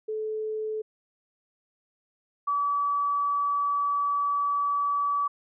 sine tone pair in turn, 433.5 / 1146.7 Hz, A4 / D6, -26 / -42 cents, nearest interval octave + perfect fourth, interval 1684 cents, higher second, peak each -28 / -23 dBFS, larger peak second, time 0.08-0.82 / 2.47-5.28 s, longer second, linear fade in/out 10 ms, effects none

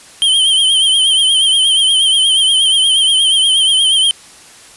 square tone with vibrato, 3136 Hz, G7, in tune, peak -9 dBFS, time 0.22-4.11 s, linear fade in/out 0 ms, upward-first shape triangle, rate 8.4 Hz, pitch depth 77 cents each way, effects white hiss -39 dBFS RMS until 4.76 s + resampled to 24000 Hz

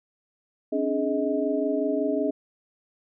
sine tone cluster, 270 / 295.4 / 420.2 / 631 Hz, C#4 / D4 / G#4 / D#5, -45 / +10 / +20 / +24 cents, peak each -28 dBFS, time 0.72-2.31 s, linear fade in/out 10 ms, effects none

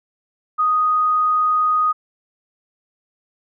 sine tone, 1244.5 Hz, D#6, in tune, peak -14 dBFS, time 0.58-1.93 s, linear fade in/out 20 ms, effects none

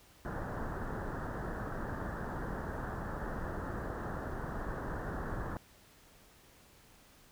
pink low-pass noise, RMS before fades -39 dBFS, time 0.25-5.57 s, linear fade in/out 0 ms, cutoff 1800 Hz, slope 96 dB/octave, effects pink hiss -61 dBFS RMS until 7.31 s

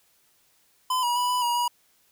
square tone with pitch steps, 1016 / 963 / 983 / 992 / 956 / 966 Hz, B5 / B5 / B5 / B5 / A#5 / B5, +49 / -44 / -8 / +7 / +43 / -39 cents, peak -23 dBFS, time 0.9-1.68 s, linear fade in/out 5 ms, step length 130 ms, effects white hiss -64 dBFS RMS until 2.11 s

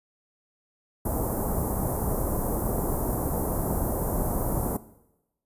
pink band-stop noise, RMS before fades -27 dBFS, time 1.05-4.77 s, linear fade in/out 5 ms, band 940 to 11000 Hz, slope 24 dB/octave, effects noise-tail reverb RT60 0.9 s tail -17 dB re dry + resampled to 32000 Hz

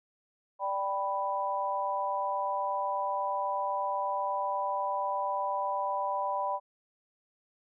sine chord, G major, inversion second, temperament equal, 587.3 / 784 / 987.8 Hz, D5 / G5 / B5, 0 / 0 / 0 cents, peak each -35 / -34 / -31 dBFS, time 0.59-6.6 s, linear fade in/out 50 ms, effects none

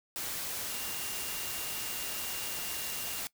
sine tone in noise, 2797 Hz, F7, 2 cents sharp, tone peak -45 dBFS, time 0.7-3.2 s, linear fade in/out 0 ms, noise white, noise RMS -37 dBFS, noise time 0.16-3.27 s, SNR -11 dB, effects noise-tail reverb RT60 0.1 s tail -20 dB re dry

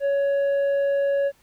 sine tone with tanh clipping, 559 Hz, C#5, 14 cents sharp, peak -20 dBFS, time 0-1.32 s, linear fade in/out 50 ms, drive 5 dB, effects pink hiss -60 dBFS RMS until 1.42 s

